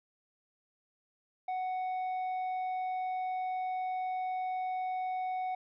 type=tone with tanh clipping; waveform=sine; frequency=742 Hz; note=F#5; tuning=5 cents sharp; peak=-33 dBFS; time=1.48-5.55 s; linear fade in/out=5 ms; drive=5 dB; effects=none